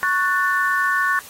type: chord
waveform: sine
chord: F# minor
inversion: second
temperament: just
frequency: 1110 / 1480 / 1776 Hz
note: C#6 / F#6 / A6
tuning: +2 / 0 / +16 cents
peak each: -21 dBFS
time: 0.03-1.19 s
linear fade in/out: 0 ms
effects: white hiss -41 dBFS RMS until 1.29 s + AAC 48 kbps